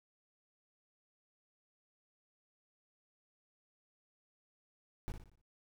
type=noise with echo; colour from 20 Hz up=brown; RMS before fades=-39 dBFS; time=5.08-5.12 s; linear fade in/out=0 ms; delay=59 ms; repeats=5; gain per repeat=-7 dB; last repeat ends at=5.415 s; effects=none